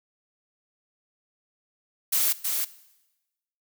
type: noise with echo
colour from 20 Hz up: blue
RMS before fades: -23 dBFS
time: 2.12-2.33 s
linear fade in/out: 10 ms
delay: 320 ms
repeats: 1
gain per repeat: -4 dB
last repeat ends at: 2.65 s
effects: noise-tail reverb RT60 1.0 s tail -18 dB re dry